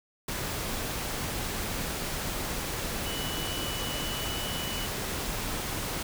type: tone in noise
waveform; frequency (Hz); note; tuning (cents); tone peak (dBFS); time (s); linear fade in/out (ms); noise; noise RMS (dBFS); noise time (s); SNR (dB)
sine; 2960; F#7; 0; -37; 3.06-4.86; 5; pink; -33; 0.28-6.03; -7
effects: none